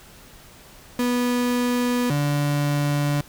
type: tone pair in turn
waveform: 35% pulse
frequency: 245.1 / 145.15 Hz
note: B3 / D3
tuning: -13 / -20 cents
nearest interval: major sixth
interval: 907 cents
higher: first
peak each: -18 dBFS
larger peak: neither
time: 0.99-2.1 / 2.1-3.21 s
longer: neither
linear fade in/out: 2 ms
effects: pink hiss -47 dBFS RMS until 3.28 s